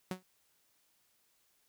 sawtooth tone with exponential decay, 185 Hz, F#3, in tune, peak -28 dBFS, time 0.11-0.23 s, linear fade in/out 2 ms, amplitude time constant 25 ms, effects white hiss -73 dBFS RMS until 1.68 s

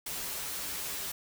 white noise with comb filter, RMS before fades -37 dBFS, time 0.06-1.12 s, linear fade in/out 5 ms, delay 8.7 ms, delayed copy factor -0.65, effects none

